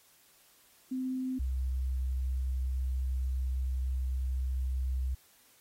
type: tone pair in turn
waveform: sine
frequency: 258.1 / 64.53 Hz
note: C4 / C2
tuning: -23 / -23 cents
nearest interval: 2 octaves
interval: 2400 cents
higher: first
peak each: -31 / -29 dBFS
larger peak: second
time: 0.91-1.39 / 1.39-5.15 s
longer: second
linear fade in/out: 10 ms
effects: white hiss -63 dBFS RMS until 5.6 s + AAC 48 kbps